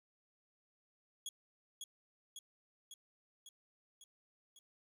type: tone with echo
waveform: 20% pulse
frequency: 3336 Hz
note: G#7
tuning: 7 cents sharp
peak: -35 dBFS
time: 1.26-1.29 s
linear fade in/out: 2 ms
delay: 550 ms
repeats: 6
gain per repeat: -3 dB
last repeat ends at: 4.59 s
effects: 12-bit